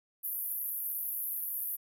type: band-pass noise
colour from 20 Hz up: white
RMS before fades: -36 dBFS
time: 0.23-1.77 s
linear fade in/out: 20 ms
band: 11000 to 15000 Hz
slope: 96 dB/octave
effects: none